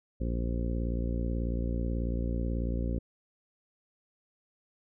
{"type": "harmonic tone", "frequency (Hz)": 58.27, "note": "A#1", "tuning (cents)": 0, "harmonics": [1, 2, 3, 4, 5, 6, 7, 8, 9], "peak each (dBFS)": [-30, -37, -39, -38, -41, -45, -46, -49, -44], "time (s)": [0.2, 2.99], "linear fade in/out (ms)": 10, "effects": []}